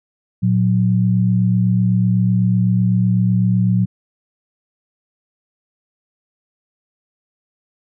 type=tone pair together; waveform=sine; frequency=115.1 / 183.07 Hz; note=A#2 / F#3; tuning=-22 / -18 cents; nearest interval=minor sixth; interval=804 cents; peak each=-15 dBFS; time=0.42-3.86 s; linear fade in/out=20 ms; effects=none